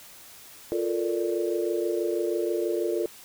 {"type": "chord", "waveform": "sine", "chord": "Bb major seventh", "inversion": "second", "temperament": "equal", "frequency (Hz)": [349.2, 440, 466.2, 587.3], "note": ["F4", "A4", "Bb4", "D5"], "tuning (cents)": [0, 0, 0, 0], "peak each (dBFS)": [-27, -30, -32, -33], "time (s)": [0.72, 3.06], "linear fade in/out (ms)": 0, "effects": ["white hiss -48 dBFS RMS until 3.24 s"]}